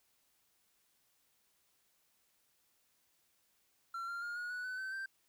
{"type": "tone with pitch steps", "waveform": "triangle", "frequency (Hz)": [1361, 1388.8, 1417.2, 1446.1, 1475.6, 1505.8, 1536.5, 1567.9], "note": ["F6", "F6", "F6", "F#6", "F#6", "F#6", "G6", "G6"], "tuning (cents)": [-45, -10, 25, -40, -5, 30, -35, 0], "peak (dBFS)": -37, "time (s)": [3.94, 5.06], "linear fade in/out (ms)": 5, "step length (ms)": 140, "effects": ["white hiss -75 dBFS RMS until 5.28 s"]}